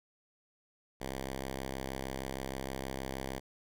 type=tone; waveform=5% pulse; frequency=66.4 Hz; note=C2; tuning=26 cents sharp; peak=-26 dBFS; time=1-3.4 s; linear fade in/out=20 ms; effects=none